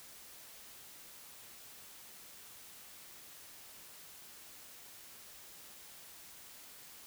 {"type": "silence", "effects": ["white hiss -54 dBFS RMS until 7.06 s"]}